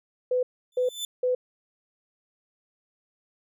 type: tone bursts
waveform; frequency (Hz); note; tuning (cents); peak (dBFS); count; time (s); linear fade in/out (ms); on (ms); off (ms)
sine; 502; B4; +28; -21; 3; 0.31-1.35; 5; 120; 340
type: tone with exponential growth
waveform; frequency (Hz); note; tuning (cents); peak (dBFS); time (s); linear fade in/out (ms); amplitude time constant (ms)
sawtooth; 3520; A7; 0; -24; 0.72-1.05; 2; 70
effects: none

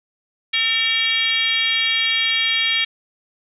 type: tone with frequency modulation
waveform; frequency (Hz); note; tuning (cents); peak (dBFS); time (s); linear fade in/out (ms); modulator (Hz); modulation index
sine; 2795; F7; +1; -16; 0.53-2.85; 10; 492; 1.8
effects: none

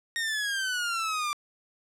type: exponential sweep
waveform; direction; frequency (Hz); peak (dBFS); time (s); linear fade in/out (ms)
sawtooth; down; 1864.7 to 1174.7; -24; 0.16-1.33; 0
effects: low-pass 10000 Hz 12 dB/octave

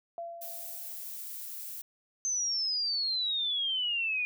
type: tone with exponential decay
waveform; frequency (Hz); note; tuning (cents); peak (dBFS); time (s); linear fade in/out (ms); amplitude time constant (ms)
sine; 680; F5; -46; -34; 0.18-1.2; 1; 220
type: noise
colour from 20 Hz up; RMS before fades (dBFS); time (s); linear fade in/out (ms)
violet; -41; 0.41-1.82; 10
type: exponential sweep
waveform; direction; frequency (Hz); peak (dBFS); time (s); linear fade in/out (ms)
sine; down; 6272 to 2430; -28; 2.25-4.25; 0
effects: none

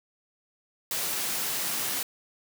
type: high-pass noise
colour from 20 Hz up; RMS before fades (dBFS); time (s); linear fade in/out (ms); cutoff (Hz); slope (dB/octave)
white; -30; 0.91-2.03; 2; 110; 24
effects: none

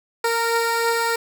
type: beating tone pair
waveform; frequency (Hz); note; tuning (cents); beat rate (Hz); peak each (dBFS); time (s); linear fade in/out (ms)
15% pulse; 462.2 / 465.3; A#4 / A#4; -15 / -3; 3.1; -13 / -22; 0.24-1.16; 5
effects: none

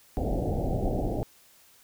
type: low-pass noise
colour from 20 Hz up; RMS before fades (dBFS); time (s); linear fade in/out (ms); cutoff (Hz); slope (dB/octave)
pink; -28; 0.17-1.23; 0; 790; 96
effects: white hiss -58 dBFS RMS until 1.83 s

